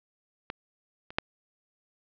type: clicks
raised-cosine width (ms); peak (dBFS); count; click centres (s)
0.3; -17 / -26 / -8; 3; 0.501 / 1.105 / 1.185
effects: low-pass 4000 Hz 12 dB/octave